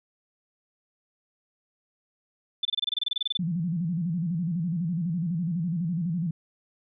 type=tone bursts; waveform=sine; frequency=3520 Hz; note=A7; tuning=in tune; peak=-23 dBFS; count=16; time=2.63-3.372 s; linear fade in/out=5 ms; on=22 ms; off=26 ms
type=tone with vibrato; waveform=sine; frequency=170.3 Hz; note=F3; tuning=43 cents flat; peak=-25 dBFS; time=3.39-6.31 s; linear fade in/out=5 ms; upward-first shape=square; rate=12 Hz; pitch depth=110 cents each way
effects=none